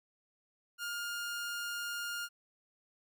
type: tone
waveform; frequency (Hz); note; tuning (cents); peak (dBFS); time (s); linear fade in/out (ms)
sawtooth; 1413; F6; +20; -33; 0.78-2.29; 50
effects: none